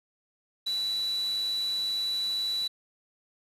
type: tone in noise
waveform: sine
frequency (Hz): 3951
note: B7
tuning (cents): 0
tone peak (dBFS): -27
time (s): 0.66-2.68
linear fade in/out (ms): 10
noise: white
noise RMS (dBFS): -45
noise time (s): 0.66-2.68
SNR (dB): +15
effects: resampled to 32000 Hz